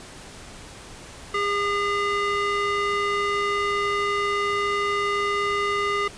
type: tone with band-pass filter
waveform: square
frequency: 406.2 Hz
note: G#4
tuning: 38 cents flat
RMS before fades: -24 dBFS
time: 1.34-6.08 s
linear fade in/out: 5 ms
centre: 1600 Hz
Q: 1.2
effects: pink hiss -42 dBFS RMS until 6.17 s + resampled to 22050 Hz